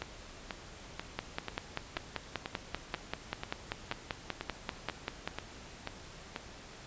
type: two click trains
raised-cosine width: 0.3 ms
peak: -17 / -20 dBFS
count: 22 / 14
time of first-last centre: 1.19-5.276 / 0.02-6.361 s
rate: 5.14 / 2.05 Hz
effects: pink hiss -50 dBFS RMS until 6.86 s + resampled to 16000 Hz